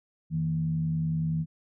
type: tone with frequency modulation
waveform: sine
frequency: 160 Hz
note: D#3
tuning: 49 cents sharp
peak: -25 dBFS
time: 0.3-1.46 s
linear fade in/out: 50 ms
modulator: 70.7 Hz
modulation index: 0.41
effects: none